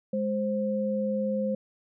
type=tone pair together; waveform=sine; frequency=207.7 / 525.2 Hz; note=G#3 / C5; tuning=0 / +6 cents; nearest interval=octave + major third; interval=1606 cents; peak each=-28 dBFS; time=0.13-1.55 s; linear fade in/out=5 ms; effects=none